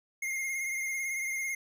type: tone with vibrato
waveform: square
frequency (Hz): 2129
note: C7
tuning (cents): +30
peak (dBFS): -32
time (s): 0.22-1.55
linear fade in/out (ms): 5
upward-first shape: triangle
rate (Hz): 18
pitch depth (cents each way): 44
effects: none